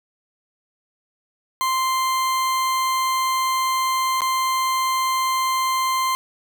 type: tone with dropouts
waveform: 40% pulse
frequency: 1045 Hz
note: C6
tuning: 2 cents flat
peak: -18 dBFS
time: 1.61-6.15 s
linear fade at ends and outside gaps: 0 ms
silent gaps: 4.207-4.218 s
effects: none